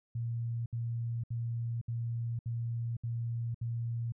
sine tone bursts, 116.9 Hz, A#2, 5 cents sharp, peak -32 dBFS, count 7, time 0.15-4.122 s, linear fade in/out 5 ms, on 510 ms, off 67 ms, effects none

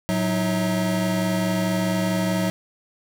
square tone cluster, 112.2 / 184.6 / 311.9 / 645 Hz, A2 / F#3 / D#4 / E5, +34 / -4 / +4 / -38 cents, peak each -31 / -23 / -30 / -29 dBFS, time 0.09-2.5 s, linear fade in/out 0 ms, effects none

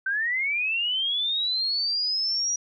sine linear sweep, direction up, 1524 to 5800 Hz, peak -23 dBFS, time 0.06-2.56 s, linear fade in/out 5 ms, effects none

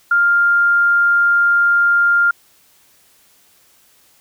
sine tone, 1400 Hz, F6, 4 cents sharp, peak -10 dBFS, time 0.11-2.31 s, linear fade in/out 5 ms, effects white hiss -53 dBFS RMS until 4.2 s

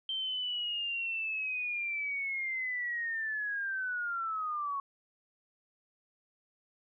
sine linear sweep, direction down, 3136 to 1100 Hz, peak -32 dBFS, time 0.09-4.8 s, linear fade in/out 2 ms, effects none

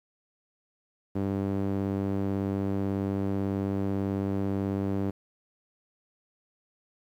sawtooth tone with band-pass filter, 98.2 Hz, G2, 4 cents sharp, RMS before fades -29 dBFS, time 1.15-5.11 s, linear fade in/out 10 ms, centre 290 Hz, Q 1.1, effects 10-bit

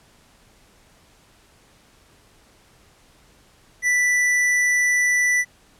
sine tone with tanh clipping, 1975.5 Hz, B6, in tune, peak -18 dBFS, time 3.82-5.45 s, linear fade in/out 50 ms, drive 16 dB, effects pink hiss -55 dBFS RMS until 5.79 s + low-pass 11000 Hz 12 dB/octave

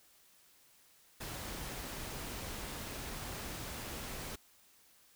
pink noise, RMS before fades -43 dBFS, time 1.2-4.36 s, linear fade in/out 10 ms, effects white hiss -65 dBFS RMS until 5.15 s

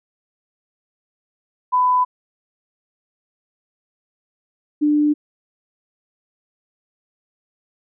sine tone pair in turn, 1000 / 297.3 Hz, B5 / D4, +21 / +21 cents, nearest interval octave + major sixth, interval 2100 cents, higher first, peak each -13 dBFS, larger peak neither, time 1.72-2.05 / 4.81-5.14 s, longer neither, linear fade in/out 20 ms, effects none

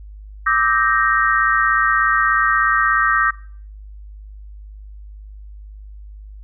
sine chord, E half-diminished seventh, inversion third, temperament equal with one note detuned, 1174.7 / 1291.4 / 1568 / 1864.7 Hz, D6 / E6 / G6 / Bb6, 0 / -36 / 0 / 0 cents, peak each -19 dBFS, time 0.46-3.31 s, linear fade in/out 10 ms, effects noise-tail reverb RT60 0.5 s tail -20 dB re dry + added 51 Hz sine -34 dBFS peak until 6.43 s

